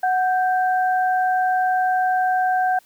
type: tone pair together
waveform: sine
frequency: 740 / 1568 Hz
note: F#5 / G6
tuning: 0 / 0 cents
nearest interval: octave + minor second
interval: 1300 cents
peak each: -17 / -25 dBFS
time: 0.03-2.79 s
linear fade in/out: 5 ms
effects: white hiss -56 dBFS RMS until 2.85 s